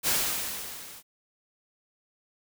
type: noise with level ramp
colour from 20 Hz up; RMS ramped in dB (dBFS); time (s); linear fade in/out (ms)
white; -23 to -47; 0.03-1.03; 50
effects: none